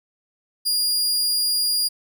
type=tone; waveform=sawtooth; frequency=4839 Hz; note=D#8; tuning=49 cents flat; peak=-16 dBFS; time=0.65-1.89 s; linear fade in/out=20 ms; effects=none